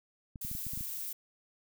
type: clicks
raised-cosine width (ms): 5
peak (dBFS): -31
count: 8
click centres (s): 0.358 / 0.449 / 0.514 / 0.551 / 0.667 / 0.735 / 0.775 / 0.809
type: noise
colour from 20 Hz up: violet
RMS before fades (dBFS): -39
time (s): 0.41-1.13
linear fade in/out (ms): 5
effects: none